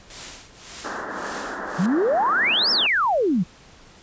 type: noise with tremolo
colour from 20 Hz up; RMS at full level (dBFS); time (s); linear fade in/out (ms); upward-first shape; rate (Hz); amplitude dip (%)
white; -34; 0.1-1.86; 2; triangle; 1.8; 100
type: band-pass noise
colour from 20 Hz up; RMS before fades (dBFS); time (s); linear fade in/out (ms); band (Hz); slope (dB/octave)
white; -31; 0.84-2.87; 10; 180 to 1800; 96
type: exponential two-way sweep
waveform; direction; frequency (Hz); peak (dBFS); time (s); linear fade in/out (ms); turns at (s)
sine; up then down; 160 to 5520 to 160; -17; 1.78-3.44; 20; 2.71
effects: pink hiss -49 dBFS RMS until 4.02 s + resampled to 16000 Hz